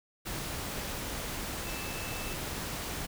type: tone in noise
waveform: sine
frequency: 2637 Hz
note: E7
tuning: in tune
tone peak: -44 dBFS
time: 1.65-2.36 s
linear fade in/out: 20 ms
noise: pink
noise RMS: -37 dBFS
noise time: 0.25-3.07 s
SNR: -10 dB
effects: none